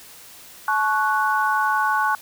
sine chord, F# minor, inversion first, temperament equal with one note detuned, 860.9 / 1108.7 / 1480 Hz, A5 / C#6 / F#6, -38 / 0 / 0 cents, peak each -22 dBFS, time 0.68-2.15 s, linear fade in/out 2 ms, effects white hiss -44 dBFS RMS until 2.21 s

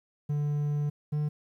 triangle tone pair in turn, 146.83 / 149.48 Hz, D3 / D3, 0 / +31 cents, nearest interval unison, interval 31 cents, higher second, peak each -24 dBFS, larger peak neither, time 0.29-0.9 / 1.12-1.29 s, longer first, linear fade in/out 10 ms, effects 11-bit

